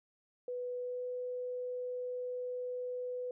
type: tone with pitch glide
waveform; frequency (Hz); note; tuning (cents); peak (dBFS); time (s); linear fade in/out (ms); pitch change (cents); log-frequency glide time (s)
sine; 494.3 to 497.7; B4 to B4; +1 to +13; -36; 0.48-3.31; 2; +12; 0.79-1.04
effects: none